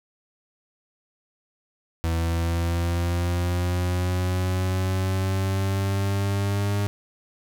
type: linear sweep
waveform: 40% pulse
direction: up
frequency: 82.41 to 101.8 Hz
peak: -21 dBFS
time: 2.04-6.87 s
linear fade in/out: 0 ms
effects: none